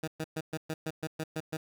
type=tone bursts; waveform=15% pulse; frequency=158.2 Hz; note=D#3; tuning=29 cents sharp; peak=-26 dBFS; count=10; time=0.03-1.57 s; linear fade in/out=5 ms; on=46 ms; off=120 ms; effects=none